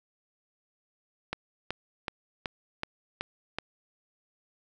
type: click train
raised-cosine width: 0.3 ms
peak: -15 dBFS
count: 7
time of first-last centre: 1.33-3.586 s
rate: 2.66 Hz
effects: none